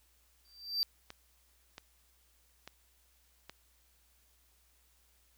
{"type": "tone with exponential growth", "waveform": "triangle", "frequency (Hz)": 4679, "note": "D8", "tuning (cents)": -7, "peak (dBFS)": -25, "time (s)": [0.45, 0.83], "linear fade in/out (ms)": 0, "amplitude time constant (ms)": 81}
{"type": "clicks", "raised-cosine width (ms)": 0.2, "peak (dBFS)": -28, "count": 4, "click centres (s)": [1.104, 1.781, 2.676, 3.496]}
{"effects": ["added 60 Hz sine -70 dBFS peak until 5.37 s", "white hiss -70 dBFS RMS until 5.37 s"]}